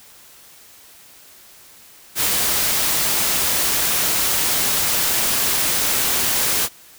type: noise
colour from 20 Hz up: white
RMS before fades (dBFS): -19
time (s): 2.15-6.69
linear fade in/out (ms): 50
effects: white hiss -46 dBFS RMS until 6.98 s